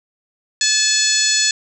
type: harmonic tone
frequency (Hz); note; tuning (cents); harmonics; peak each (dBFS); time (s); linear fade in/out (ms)
863; A5; -34; 2 / 3 / 4 / 5 / 6 / 7 / 8 / 9; -23 / -25 / -23 / -19 / -24 / -25 / -19 / -24; 0.61-1.51; 2
effects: none